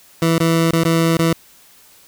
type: tone with dropouts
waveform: 20% pulse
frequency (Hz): 164.81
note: E3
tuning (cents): 0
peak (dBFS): -8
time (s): 0.22-1.33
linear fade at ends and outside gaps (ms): 2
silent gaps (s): 0.382-0.402 / 0.709-0.731 / 0.835-0.851 / 1.17-1.191
effects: white hiss -48 dBFS RMS until 2.07 s